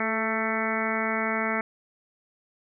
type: harmonic tone with a mistuned harmonic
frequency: 221.9 Hz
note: A3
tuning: 15 cents sharp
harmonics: 1 / 2 / 3 / 4 / 5 / 6 / 7 / 8 / 9 / 10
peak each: -31 / -34 / -33 / -35 / -38 / -32 / -37 / -35 / -33 / -33 dBFS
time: 0-1.61 s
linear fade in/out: 2 ms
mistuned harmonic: 2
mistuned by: -25 cents
effects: none